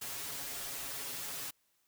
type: noise with comb filter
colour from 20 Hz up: white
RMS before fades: -41 dBFS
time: 0.01-1.51 s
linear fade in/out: 10 ms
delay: 7.2 ms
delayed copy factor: +0.9
effects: white hiss -75 dBFS RMS until 1.87 s